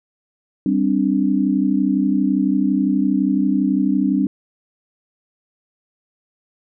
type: chord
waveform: sine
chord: G suspended fourth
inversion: none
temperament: equal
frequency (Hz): 196 / 261.6 / 293.7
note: G3 / C4 / D4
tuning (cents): 0 / 0 / 0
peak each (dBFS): -19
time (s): 0.66-4.27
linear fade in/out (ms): 2
effects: none